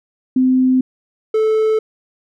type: tone pair in turn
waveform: sine / triangle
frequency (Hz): 257.5 / 436.8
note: C4 / A4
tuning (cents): -28 / -13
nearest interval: major sixth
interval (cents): 915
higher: second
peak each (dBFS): -10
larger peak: neither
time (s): 0.36-0.81 / 1.34-1.79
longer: neither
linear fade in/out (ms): 5
effects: none